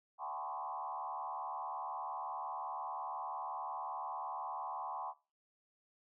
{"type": "tone with frequency modulation", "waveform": "sine", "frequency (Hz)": 926, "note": "A#5", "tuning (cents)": -12, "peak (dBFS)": -39, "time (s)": [0.18, 5.14], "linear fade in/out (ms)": 50, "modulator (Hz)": 74.4, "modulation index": 2.8, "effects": ["noise-tail reverb RT60 0.3 s tail -19 dB re dry"]}